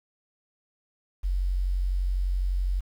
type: tone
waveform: sine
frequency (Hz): 45.93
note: F#1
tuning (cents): -12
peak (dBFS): -23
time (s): 1.23-2.81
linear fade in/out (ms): 20
effects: 9-bit